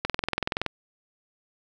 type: click train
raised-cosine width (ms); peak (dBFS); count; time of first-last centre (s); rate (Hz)
0.3; -9; 14; 0.05-0.663; 21.2
effects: none